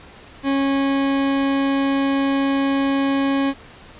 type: tone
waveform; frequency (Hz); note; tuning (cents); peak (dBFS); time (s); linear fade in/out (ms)
40% pulse; 274.6; C#4; -16; -16; 0.43-3.54; 50
effects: pink hiss -43 dBFS RMS until 3.99 s + resampled to 8000 Hz